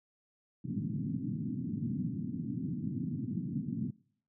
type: band-pass noise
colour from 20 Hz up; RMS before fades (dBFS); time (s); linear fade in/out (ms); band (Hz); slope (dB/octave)
white; -36; 0.64-3.91; 10; 110 to 270; 48
effects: noise-tail reverb RT60 0.6 s tail -23 dB re dry